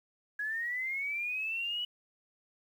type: linear sweep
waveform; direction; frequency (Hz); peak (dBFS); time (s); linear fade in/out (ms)
sine; up; 1661.2 to 2960; -32; 0.39-1.85; 5
effects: 10-bit